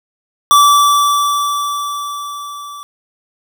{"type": "tone with level ramp", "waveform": "square", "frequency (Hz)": 1159, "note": "D6", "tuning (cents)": -23, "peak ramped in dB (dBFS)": [-5, -29], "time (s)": [0.51, 2.83], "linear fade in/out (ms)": 0, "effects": []}